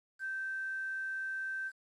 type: tone with quantisation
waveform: sine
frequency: 1556 Hz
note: G6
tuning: 13 cents flat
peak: -35 dBFS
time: 0.19-1.72 s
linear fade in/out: 50 ms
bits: 10
effects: resampled to 24000 Hz